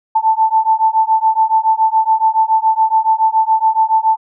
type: beating tone pair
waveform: sine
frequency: 880 / 887.1 Hz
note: A5 / A5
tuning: 0 / +14 cents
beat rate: 7.1 Hz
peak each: -13 dBFS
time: 0.15-4.17 s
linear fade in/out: 10 ms
effects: none